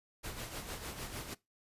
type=noise with tremolo; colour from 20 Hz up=pink; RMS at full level=-41 dBFS; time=0.23-1.35 s; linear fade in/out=20 ms; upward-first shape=sine; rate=6.6 Hz; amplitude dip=55%; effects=noise-tail reverb RT60 0.2 s tail -21 dB re dry + resampled to 32000 Hz